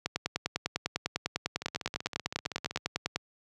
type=two click trains; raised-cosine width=0.2 ms; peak=-11 / -20 dBFS; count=32 / 19; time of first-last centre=0.06-3.16 / 1.62-2.774 s; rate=10 / 15.6 Hz; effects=high-pass 80 Hz 12 dB/octave